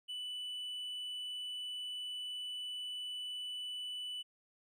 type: tone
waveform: triangle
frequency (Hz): 2979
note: F#7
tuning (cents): +11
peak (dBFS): -38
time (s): 0.08-4.23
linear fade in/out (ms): 20
effects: none